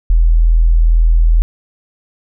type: tone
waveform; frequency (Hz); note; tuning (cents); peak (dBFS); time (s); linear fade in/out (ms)
sine; 41.08; E1; -5; -6; 0.1-1.42; 0
effects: none

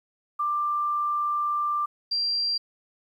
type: tone pair in turn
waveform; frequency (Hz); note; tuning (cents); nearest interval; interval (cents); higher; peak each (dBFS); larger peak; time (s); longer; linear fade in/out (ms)
sine; 1184 / 4736; D6 / D8; +14 / +14; 2 octaves; 2400; second; -23; neither; 0.39-1.86 / 2.11-2.58; first; 10
effects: 10-bit

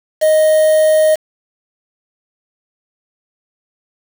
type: tone with quantisation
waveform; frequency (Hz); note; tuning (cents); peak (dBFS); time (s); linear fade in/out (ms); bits
triangle; 622.3; D#5; 0; -6; 0.21-1.16; 20; 4
effects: none

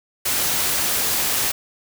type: noise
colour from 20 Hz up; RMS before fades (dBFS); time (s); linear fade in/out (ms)
white; -21; 0.25-1.52; 10
effects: none

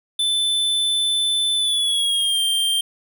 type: tone with pitch glide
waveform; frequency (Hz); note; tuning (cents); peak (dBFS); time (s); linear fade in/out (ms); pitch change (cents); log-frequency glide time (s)
square; 3520 to 3172; A7 to G7; 0 to +20; -18; 0.19-2.81; 5; -180; 1.56-2.4
effects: none

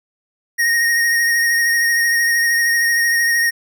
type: tone with vibrato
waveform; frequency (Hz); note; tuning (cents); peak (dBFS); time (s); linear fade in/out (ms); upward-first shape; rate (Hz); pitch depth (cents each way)
square; 1864.7; A#6; 0; -14; 0.58-3.51; 20; sine; 13; 21
effects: none

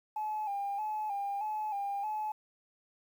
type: tone with vibrato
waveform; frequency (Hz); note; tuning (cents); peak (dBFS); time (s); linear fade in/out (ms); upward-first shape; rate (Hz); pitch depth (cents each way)
sine; 828; G#5; -5; -31; 0.16-2.32; 5; square; 1.6; 58
effects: tanh soft clip ceiling -29 dBFS + 10-bit

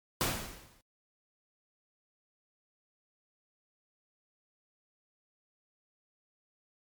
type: noise with exponential decay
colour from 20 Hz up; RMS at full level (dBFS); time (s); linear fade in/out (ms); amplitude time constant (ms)
pink; -27; 0.21-0.81; 0; 130
effects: noise-tail reverb RT60 0.1 s tail -25 dB re dry + MP3 96 kbps

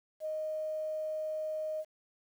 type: tone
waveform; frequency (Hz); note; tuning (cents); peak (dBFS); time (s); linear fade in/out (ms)
sine; 622; D#5; -1; -33; 0.2-1.85; 50
effects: 10-bit

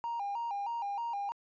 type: tone with vibrato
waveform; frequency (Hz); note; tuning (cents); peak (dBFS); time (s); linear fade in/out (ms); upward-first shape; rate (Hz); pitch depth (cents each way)
triangle; 868; A5; -24; -30; 0.04-1.32; 0; square; 3.2; 130
effects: tanh soft clip ceiling -29 dBFS + resampled to 16000 Hz

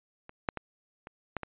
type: clicks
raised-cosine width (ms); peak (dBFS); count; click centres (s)
0.5; -30 / -12 / -20 / -28 / -17 / -21; 6; 0.294 / 0.488 / 0.573 / 1.071 / 1.367 / 1.433
effects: resampled to 8000 Hz

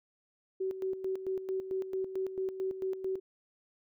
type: tone with tremolo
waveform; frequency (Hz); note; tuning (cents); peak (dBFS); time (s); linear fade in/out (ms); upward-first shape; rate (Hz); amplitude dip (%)
sine; 379.4; F#4; +43; -30; 0.6-3.2; 10; square; 4.5; 65
effects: none

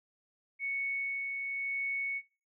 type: tone with tremolo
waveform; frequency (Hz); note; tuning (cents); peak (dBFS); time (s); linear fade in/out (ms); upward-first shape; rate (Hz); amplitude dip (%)
sine; 2217; C#7; 0; -31; 0.59-2.22; 50; sine; 0.96; 30
effects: noise-tail reverb RT60 0.4 s tail -23 dB re dry

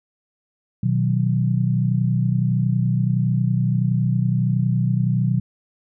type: chord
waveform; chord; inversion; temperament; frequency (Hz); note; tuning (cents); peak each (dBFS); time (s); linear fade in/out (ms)
sine; B major; none; equal; 123.47 / 155.56 / 185; B2 / D#3 / F#3; 0 / 0 / 0; -19 / -23 / -22; 0.83-5.4; 5
effects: none

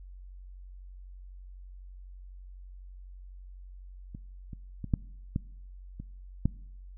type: clicks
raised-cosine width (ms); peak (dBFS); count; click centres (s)
5; -28 / -29 / -23 / -12 / -16 / -27 / -12; 7; 4.149 / 4.532 / 4.843 / 4.938 / 5.361 / 6 / 6.456
effects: noise-tail reverb RT60 0.8 s tail -23 dB re dry + added 46 Hz sine -44 dBFS peak until 6.97 s

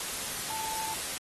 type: tone in noise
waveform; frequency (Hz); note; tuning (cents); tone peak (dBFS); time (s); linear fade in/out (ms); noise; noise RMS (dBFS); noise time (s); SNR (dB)
sine; 880; A5; 0; -36; 0.5-0.94; 2; white; -35; 0-1.18; -4
effects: AAC 32 kbps

